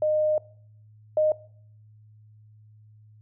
sine tone pair in turn, 613 / 616.3 Hz, D#5 / D#5, -26 / -17 cents, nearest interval unison, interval 9 cents, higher second, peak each -20 / -18 dBFS, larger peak second, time 0.02-0.38 / 1.17-1.32 s, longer first, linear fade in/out 2 ms, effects noise-tail reverb RT60 0.6 s tail -22 dB re dry + added 107 Hz sine -50 dBFS peak until 3.21 s

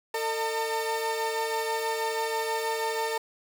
30% pulse tone cluster, 449.4 / 614 / 905 Hz, A4 / D#5 / A5, +37 / -23 / +48 cents, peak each -27 / -35 / -29 dBFS, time 0.14-3.18 s, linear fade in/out 5 ms, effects none

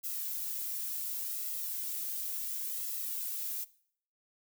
violet noise with flanger, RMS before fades -37 dBFS, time 0.03-3.65 s, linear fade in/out 20 ms, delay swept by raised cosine 1.5 to 2.5 ms, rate 0.7 Hz, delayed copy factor +0.6, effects noise-tail reverb RT60 0.6 s tail -20 dB re dry

